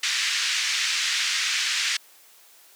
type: band-pass noise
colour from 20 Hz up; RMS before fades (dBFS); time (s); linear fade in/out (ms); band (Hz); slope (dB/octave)
pink; -25; 0.03-1.97; 5; 1800 to 6700; 24
effects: white hiss -53 dBFS RMS until 2.75 s + high-pass 400 Hz 12 dB/octave